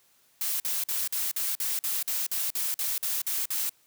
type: noise bursts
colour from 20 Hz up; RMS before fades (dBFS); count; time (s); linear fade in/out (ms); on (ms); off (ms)
blue; -29; 14; 0.41-3.694; 2; 190; 48
effects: white hiss -64 dBFS RMS until 3.86 s + high-pass 60 Hz 12 dB/octave